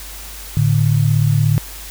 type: tone pair together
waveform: sine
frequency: 110 / 146.83 Hz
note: A2 / D3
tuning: 0 / 0 cents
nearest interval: perfect fourth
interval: 500 cents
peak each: -14 dBFS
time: 0.57-1.58 s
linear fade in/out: 0 ms
effects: added 50 Hz sine -34 dBFS peak until 1.9 s + white hiss -34 dBFS RMS until 1.9 s